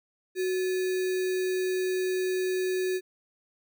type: tone with sample-and-hold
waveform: sine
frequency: 370 Hz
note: F#4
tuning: in tune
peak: -25 dBFS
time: 0.35-3.01 s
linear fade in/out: 50 ms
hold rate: 2100 Hz
effects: none